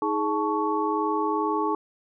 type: tone cluster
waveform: sine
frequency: 316.6 / 418.7 / 873 / 1114 Hz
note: D#4 / G#4 / A5 / C#6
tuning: +30 / +14 / -14 / +8 cents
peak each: -28 dBFS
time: 0.02-1.75 s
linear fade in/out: 2 ms
effects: none